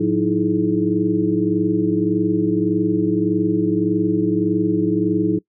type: tone cluster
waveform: sine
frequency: 109.7 / 181.7 / 310.2 / 331.9 / 423.1 Hz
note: A2 / F#3 / D#4 / E4 / G#4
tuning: -5 / -31 / -5 / +12 / +32 cents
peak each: -28 / -22 / -19 / -21 / -24 dBFS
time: 0-5.39 s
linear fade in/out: 10 ms
effects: noise-tail reverb RT60 0.1 s tail -23 dB re dry